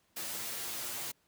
white noise with comb filter, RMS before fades -39 dBFS, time 0.16-1.12 s, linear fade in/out 10 ms, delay 8.7 ms, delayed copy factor +0.65, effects pink hiss -72 dBFS RMS until 1.27 s + high-pass 80 Hz 12 dB/octave

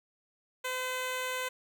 10% pulse tone, 510 Hz, C5, 44 cents flat, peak -24 dBFS, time 0.64-1.49 s, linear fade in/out 10 ms, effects none

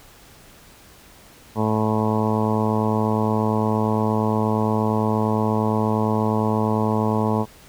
harmonic tone, 108.6 Hz, A2, 22 cents flat, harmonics 1 / 2 / 3 / 4 / 5 / 6 / 7 / 8 / 9 / 10, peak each -24 / -22 / -30 / -26 / -31 / -31 / -33 / -29 / -29 / -33 dBFS, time 1.55-7.46 s, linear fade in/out 50 ms, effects pink hiss -48 dBFS RMS until 7.68 s

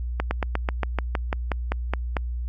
slowing click train, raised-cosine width 0.5 ms, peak -9 dBFS, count 13, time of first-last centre 0.2-2.168 s, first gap 110 ms, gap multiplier 1.07, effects added 60 Hz sine -26 dBFS peak until 2.48 s

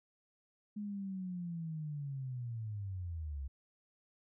sine linear sweep, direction down, 210.4 to 65.41 Hz, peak -38 dBFS, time 0.76-3.48 s, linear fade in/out 10 ms, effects none

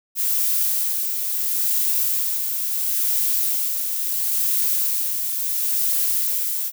violet noise with tremolo, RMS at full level -20 dBFS, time 0.15-6.72 s, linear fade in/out 50 ms, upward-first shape sine, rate 0.73 Hz, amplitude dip 40%, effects none

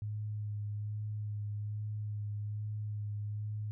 sine tone with vibrato, 105 Hz, G#2, 19 cents sharp, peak -35 dBFS, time 0.02-3.71 s, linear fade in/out 0 ms, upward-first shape sine, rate 1.2 Hz, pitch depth 18 cents each way, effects none

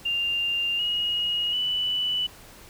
sine tone with pitch steps, 2794 / 2883 / 2974 Hz, F7 / F#7 / F#7, 0 / -46 / +8 cents, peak -23 dBFS, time 0.05-2.27 s, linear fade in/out 10 ms, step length 740 ms, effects pink hiss -48 dBFS RMS until 2.69 s

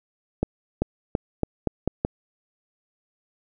accelerating click train, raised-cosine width 2 ms, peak -8 dBFS, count 7, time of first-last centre 0.43-2.049 s, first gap 390 ms, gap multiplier 0.85, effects none

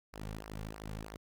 sawtooth tone with flanger, 53 Hz, G#1, 36 cents sharp, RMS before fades -44 dBFS, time 0.13-1.17 s, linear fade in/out 10 ms, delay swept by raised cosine 0.27 to 3.17 ms, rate 3.1 Hz, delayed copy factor -0.75, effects none

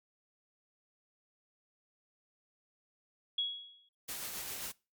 sine tone with exponential decay, 3335 Hz, G#7, 7 cents sharp, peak -28 dBFS, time 3.38-3.89 s, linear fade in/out 5 ms, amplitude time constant 110 ms
white noise with tremolo, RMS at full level -40 dBFS, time 4.08-4.72 s, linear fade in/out 10 ms, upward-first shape sine, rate 7.5 Hz, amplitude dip 30%
effects noise-tail reverb RT60 0.3 s tail -23 dB re dry + MP3 96 kbps

